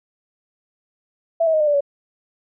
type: tone with pitch steps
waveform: sine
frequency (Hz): 664 / 643.2 / 623.1 / 603.6 / 584.8 / 566.5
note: E5 / E5 / D#5 / D5 / D5 / C#5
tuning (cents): +12 / -43 / +2 / +47 / -7 / +37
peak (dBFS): -14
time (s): 1.4-1.808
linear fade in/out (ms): 10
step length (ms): 68
effects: none